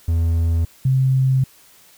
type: tone pair in turn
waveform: triangle / sine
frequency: 83 / 131.75 Hz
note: E2 / C3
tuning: +12 / +12 cents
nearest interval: minor sixth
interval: 800 cents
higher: second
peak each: -13 dBFS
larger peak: neither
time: 0.08-0.65 / 0.85-1.44 s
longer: second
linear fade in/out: 5 ms
effects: white hiss -50 dBFS RMS until 1.97 s